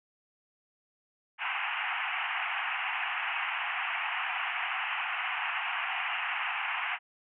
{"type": "band-pass noise", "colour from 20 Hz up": "white", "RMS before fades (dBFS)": -33, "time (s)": [1.38, 6.99], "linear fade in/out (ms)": 50, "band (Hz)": [720, 2900], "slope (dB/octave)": 96, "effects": []}